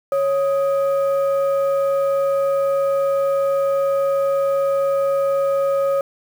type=tone pair together; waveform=sine; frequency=552 / 1251.8 Hz; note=C#5 / D#6; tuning=-7 / +10 cents; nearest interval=octave + major second; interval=1417 cents; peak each=-15 / -25 dBFS; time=0.12-6.01 s; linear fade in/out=2 ms; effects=tanh soft clip ceiling -11 dBFS + 7-bit